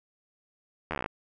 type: slowing click train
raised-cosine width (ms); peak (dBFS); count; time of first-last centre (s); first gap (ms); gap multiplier
0.5; -16; 11; 0.91-1.061; 12; 1.05
effects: none